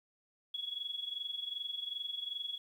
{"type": "tone with amplitude modulation", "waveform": "sine", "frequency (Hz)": 3358, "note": "G#7", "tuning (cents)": 18, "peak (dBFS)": -34, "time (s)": [0.54, 2.58], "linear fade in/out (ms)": 5, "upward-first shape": "sine", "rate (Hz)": 22.6, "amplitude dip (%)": 75, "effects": ["11-bit"]}